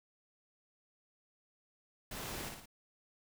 pink noise with echo, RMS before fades -44 dBFS, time 2.11-2.49 s, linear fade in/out 5 ms, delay 56 ms, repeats 3, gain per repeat -4 dB, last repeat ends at 2.658 s, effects none

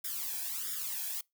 blue noise with flanger, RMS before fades -37 dBFS, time 0.04-1.21 s, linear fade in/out 5 ms, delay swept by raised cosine 0.57 to 1.24 ms, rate 1.5 Hz, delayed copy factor +0.95, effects noise-tail reverb RT60 0.2 s tail -25 dB re dry

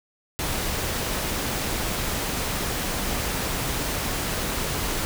pink noise, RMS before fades -27 dBFS, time 0.39-5.05 s, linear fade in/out 0 ms, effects none

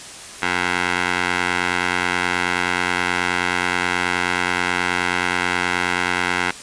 15% pulse tone with band-pass filter, 89.4 Hz, F2, 41 cents sharp, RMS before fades -21 dBFS, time 0.42-6.51 s, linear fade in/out 5 ms, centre 1900 Hz, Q 1.4, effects white hiss -36 dBFS RMS until 6.62 s + resampled to 22050 Hz

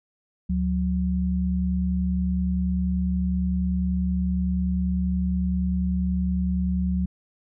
sine tone pair together, 72.7 / 183.2 Hz, D2 / F#3, -17 / -17 cents, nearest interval octave + major third, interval 1600 cents, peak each -25 / -23 dBFS, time 0.49-7.06 s, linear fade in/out 10 ms, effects none

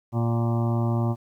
harmonic tone with a mistuned harmonic, 116.54 Hz, A#2, in tune, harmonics 1 / 2 / 3 / 5 / 6 / 7 / 8 / 9 / 10, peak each -22 / -28 / -32 / -36 / -38 / -39 / -40 / -41 / -42 dBFS, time 0.12-1.16 s, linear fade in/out 50 ms, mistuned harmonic 6, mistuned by +35 cents, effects 10-bit

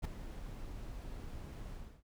brown noise with ADSR envelope, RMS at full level -32 dBFS, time 0.02-2.03 s, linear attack 32 ms, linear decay 3 ms, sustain -13 dB, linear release 300 ms, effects none

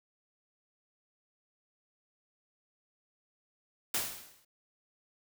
white noise with exponential decay, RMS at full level -29 dBFS, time 3.94-4.45 s, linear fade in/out 5 ms, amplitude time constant 110 ms, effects none

